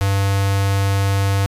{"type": "tone with notch filter", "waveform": "square", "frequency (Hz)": 98.6, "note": "G2", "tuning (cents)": 11, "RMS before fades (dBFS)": -17, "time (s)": [0.01, 1.46], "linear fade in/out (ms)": 0, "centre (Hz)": 230, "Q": 0.81, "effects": ["resampled to 32000 Hz"]}